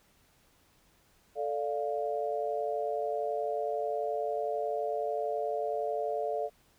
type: chord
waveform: sine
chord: D minor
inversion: second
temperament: equal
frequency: 440 / 587.3 / 698.5 Hz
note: A4 / D5 / F5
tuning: 0 / 0 / 0 cents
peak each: -34 dBFS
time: 1.35-6.5 s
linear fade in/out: 50 ms
effects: pink hiss -66 dBFS RMS until 6.78 s